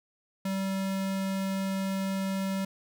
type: tone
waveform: square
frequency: 193 Hz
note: G3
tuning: 27 cents flat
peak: -29 dBFS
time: 0.45-2.65 s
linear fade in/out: 5 ms
effects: none